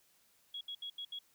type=tone bursts at uneven times; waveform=sine; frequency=3326 Hz; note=G#7; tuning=2 cents sharp; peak=-40 dBFS; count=5; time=0.54-0.61 / 0.68-0.75 / 0.82-0.9 / 0.98-1.05 / 1.12-1.19 s; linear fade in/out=5 ms; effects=white hiss -70 dBFS RMS until 1.34 s